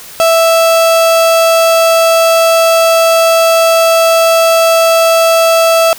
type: tone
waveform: 35% pulse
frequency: 659.3 Hz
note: E5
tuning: in tune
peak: -4 dBFS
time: 0.2-5.93 s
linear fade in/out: 0 ms
effects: white hiss -31 dBFS RMS until 5.98 s